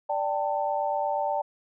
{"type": "chord", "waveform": "sine", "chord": "D suspended fourth", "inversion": "none", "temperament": "equal with one note detuned", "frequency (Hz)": [587.3, 784, 892.3], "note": ["D5", "G5", "A5"], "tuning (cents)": [0, 0, 24], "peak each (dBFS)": -29, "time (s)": [0.09, 1.42], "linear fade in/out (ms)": 10, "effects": []}